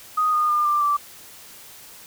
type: tone with pitch steps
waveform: sine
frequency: 1244.5 / 1224.5 / 1204.9 / 1185.6 / 1166.5 Hz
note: D#6 / D#6 / D6 / D6 / D6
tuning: 0 / -28 / +44 / +16 / -12 cents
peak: -17 dBFS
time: 0.17-0.97 s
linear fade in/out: 10 ms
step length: 160 ms
effects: white hiss -44 dBFS RMS until 2.06 s